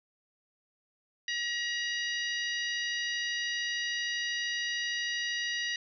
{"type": "harmonic tone with a mistuned harmonic", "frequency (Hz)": 953, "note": "A#5", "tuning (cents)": 38, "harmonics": [2, 3, 4, 5, 6], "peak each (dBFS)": [-33, -37, -39, -41, -43], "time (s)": [1.28, 5.76], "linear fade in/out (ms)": 2, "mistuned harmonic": 6, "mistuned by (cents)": 25, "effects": []}